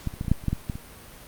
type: clicks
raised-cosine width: 5 ms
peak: -14 / -25 / -16 / -26 / -15 / -6 / -26 / -11 / -12 / -15 / -21 dBFS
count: 11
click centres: 0.073 / 0.139 / 0.211 / 0.248 / 0.282 / 0.316 / 0.439 / 0.483 / 0.53 / 0.698 / 0.755 s
effects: pink hiss -46 dBFS RMS until 1.27 s + Opus 48 kbps